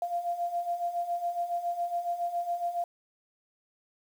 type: beating tone pair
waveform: sine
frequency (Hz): 690 / 697.2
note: F5 / F5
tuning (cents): -21 / -3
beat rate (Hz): 7.2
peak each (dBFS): -35 / -30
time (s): 0.02-2.84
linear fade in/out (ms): 2
effects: 9-bit